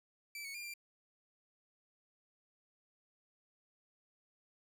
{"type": "tone with pitch steps", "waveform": "sawtooth", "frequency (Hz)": [2323, 2216, 2398, 2371], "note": ["D7", "C#7", "D7", "D7"], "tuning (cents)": [-20, -1, 36, 16], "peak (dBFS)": -40, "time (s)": [0.35, 0.738], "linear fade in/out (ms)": 2, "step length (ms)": 97, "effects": []}